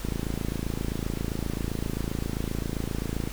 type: click train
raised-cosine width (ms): 3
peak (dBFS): -16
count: 90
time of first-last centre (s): 0.05-3.275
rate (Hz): 27.6
effects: added 50 Hz sine -37 dBFS peak until 3.32 s + pink hiss -41 dBFS RMS until 3.32 s